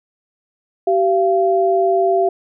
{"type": "tone pair together", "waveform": "sine", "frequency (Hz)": [385, 686], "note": ["G4", "F5"], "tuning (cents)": [-31, -31], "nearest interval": "minor seventh", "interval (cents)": 1000, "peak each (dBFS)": -15, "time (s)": [0.87, 2.29], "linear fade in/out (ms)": 5, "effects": []}